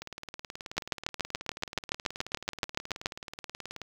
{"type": "two click trains", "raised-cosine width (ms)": 0.2, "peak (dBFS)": [-10, -22], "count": [17, 72], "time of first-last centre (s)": [[0.78, 3.059], [0.02, 3.817]], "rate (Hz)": [7.02, 18.7], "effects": ["7-bit"]}